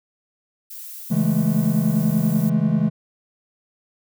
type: noise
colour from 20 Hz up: violet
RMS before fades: -36 dBFS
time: 0.7-2.5 s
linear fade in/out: 10 ms
type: chord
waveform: triangle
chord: A major seventh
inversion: first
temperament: equal with one note detuned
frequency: 138.59 / 164.81 / 209.7 / 220 Hz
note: C#3 / E3 / G#3 / A3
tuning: 0 / 0 / +17 / 0 cents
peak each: -23 / -19 / -19 / -21 dBFS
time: 1.1-2.9 s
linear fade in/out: 20 ms
effects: none